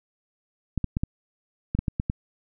clicks, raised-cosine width 5 ms, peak -12 dBFS, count 9, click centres 0.777 / 0.843 / 0.969 / 1.035 / 1.75 / 1.79 / 1.882 / 1.999 / 2.099 s, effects none

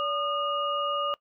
sine tone cluster, 573 / 1221 / 2867 Hz, D5 / D#6 / F7, -43 / -33 / +45 cents, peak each -31 / -28 / -34 dBFS, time 0-1.14 s, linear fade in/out 0 ms, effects noise-tail reverb RT60 0.1 s tail -20 dB re dry

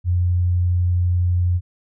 sine tone, 88.8 Hz, F2, 29 cents sharp, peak -15 dBFS, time 0.04-1.61 s, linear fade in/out 50 ms, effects none

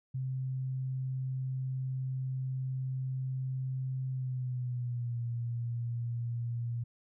sine tone with pitch glide, 130.6 to 118.39 Hz, C3 to A#2, -3 to +27 cents, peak -32 dBFS, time 0.14-6.84 s, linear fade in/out 10 ms, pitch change -170 cents, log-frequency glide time 4.1-5.2 s, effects none

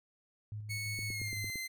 sine tone with tremolo, 105.9 Hz, G#2, 34 cents sharp, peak -38 dBFS, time 0.52-1.5 s, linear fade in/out 0 ms, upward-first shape square, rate 5.9 Hz, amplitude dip 35%
sawtooth tone with pitch glide, 2207 to 2071 Hz, C#7 to C7, -8 to -18 cents, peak -34 dBFS, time 0.69-1.68 s, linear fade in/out 20 ms, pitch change -110 cents, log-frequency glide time 1.07-1.36 s
click train, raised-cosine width 3 ms, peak -32 dBFS, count 6, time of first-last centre 0.99-1.557 s, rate 8.82 Hz
effects none

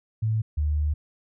sine tone pair in turn, 110 / 74.99 Hz, A2 / D2, 0 / +37 cents, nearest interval perfect fifth, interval 663 cents, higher first, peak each -21 dBFS, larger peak neither, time 0.22-0.42 / 0.57-0.94 s, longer second, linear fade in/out 10 ms, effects none

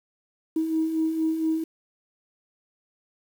sine beating tone pair, 316.1 / 320.4 Hz, D#4 / E4, +27 / -49 cents, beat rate 4.3 Hz, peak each -31 / -22 dBFS, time 0.56-1.64 s, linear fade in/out 5 ms, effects tanh soft clip ceiling -15 dBFS + 8-bit

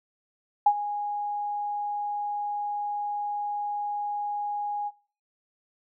sine tone with ADSR envelope, 825 Hz, G#5, 12 cents flat, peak -13 dBFS, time 0.66-4.91 s, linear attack 6 ms, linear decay 60 ms, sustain -15 dB, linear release 39 ms, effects noise-tail reverb RT60 0.4 s tail -20 dB re dry

